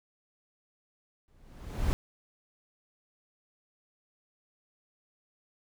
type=noise with exponential growth; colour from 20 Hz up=brown; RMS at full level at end=-25 dBFS; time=1.28-1.93 s; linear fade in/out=0 ms; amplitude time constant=140 ms; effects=none